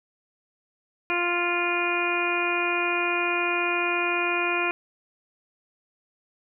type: harmonic tone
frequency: 349.2 Hz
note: F4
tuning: in tune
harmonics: 1 / 2 / 3 / 4 / 5 / 6 / 7 / 8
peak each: -29 / -32 / -31 / -31 / -36 / -37 / -26 / -38 dBFS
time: 1.1-4.71 s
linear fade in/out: 0 ms
effects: none